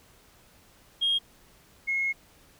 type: tone pair in turn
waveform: sine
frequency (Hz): 3249 / 2165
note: G#7 / C#7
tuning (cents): -39 / -41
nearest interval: perfect fifth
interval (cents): 702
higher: first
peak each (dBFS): -21 / -24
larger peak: first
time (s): 1.01-1.19 / 1.87-2.13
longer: second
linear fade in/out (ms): 20
effects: tanh soft clip ceiling -18 dBFS + pink hiss -58 dBFS RMS until 2.59 s